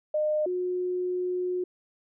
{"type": "tone pair in turn", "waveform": "sine", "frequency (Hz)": [609, 362.1], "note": ["D#5", "F#4"], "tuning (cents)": [-37, -37], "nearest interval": "major sixth", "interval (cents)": 900, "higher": "first", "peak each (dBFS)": [-23, -26], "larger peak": "first", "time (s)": [[0.14, 0.46], [0.46, 1.64]], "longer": "second", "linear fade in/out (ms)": 5, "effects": []}